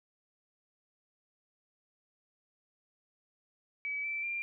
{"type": "tone with pitch steps", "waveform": "sine", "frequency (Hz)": [2286, 2327, 2381], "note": ["D7", "D7", "D7"], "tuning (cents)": [-47, -17, 23], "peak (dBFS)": -33, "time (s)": [3.85, 4.42], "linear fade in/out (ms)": 0, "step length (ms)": 190, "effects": []}